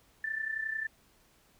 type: tone with amplitude modulation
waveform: sine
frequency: 1768 Hz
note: A6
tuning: 8 cents sharp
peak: -29 dBFS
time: 0.24-0.87 s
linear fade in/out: 2 ms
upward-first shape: sine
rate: 31.2 Hz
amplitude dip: 70%
effects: pink hiss -65 dBFS RMS until 1.59 s